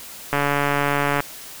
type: click train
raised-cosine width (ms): 0.5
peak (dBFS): -5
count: 126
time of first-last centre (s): 0.33-1.204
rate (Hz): 143
effects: white hiss -38 dBFS RMS until 1.6 s